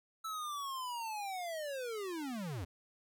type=linear sweep; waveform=square; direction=down; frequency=1321 to 76.7 Hz; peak=-39 dBFS; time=0.24-2.65 s; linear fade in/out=10 ms; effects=none